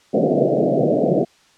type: band-pass noise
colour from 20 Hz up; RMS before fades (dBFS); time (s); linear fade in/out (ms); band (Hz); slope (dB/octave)
white; -17; 0.13-1.25; 20; 130 to 690; 96
effects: white hiss -54 dBFS RMS until 1.57 s + low-pass 6000 Hz 12 dB/octave